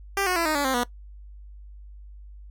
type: tone with pitch steps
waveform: 10% pulse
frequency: 394.9 / 364.2 / 335.9 / 309.8 / 285.8 / 263.6 / 243.1 Hz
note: G4 / F#4 / E4 / D#4 / D4 / C4 / B3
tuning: +13 / -27 / +33 / -7 / -47 / +13 / -27 cents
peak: -14 dBFS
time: 0.17-0.835 s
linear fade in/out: 2 ms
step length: 95 ms
effects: noise-tail reverb RT60 0.1 s tail -19 dB re dry + added 50 Hz sine -41 dBFS peak until 2.5 s